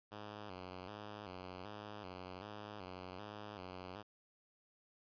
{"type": "tone with vibrato", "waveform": "5% pulse", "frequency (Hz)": 98, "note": "G2", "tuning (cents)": 0, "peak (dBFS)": -36, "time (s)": [0.11, 4.03], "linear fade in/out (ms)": 20, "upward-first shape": "square", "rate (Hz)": 1.3, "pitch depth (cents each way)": 110, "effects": ["resampled to 11025 Hz"]}